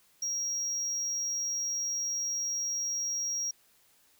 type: tone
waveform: sine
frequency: 5640 Hz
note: F8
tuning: 16 cents sharp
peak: -27 dBFS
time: 0.22-3.51 s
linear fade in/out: 5 ms
effects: tanh soft clip ceiling -29 dBFS + white hiss -65 dBFS RMS until 4.19 s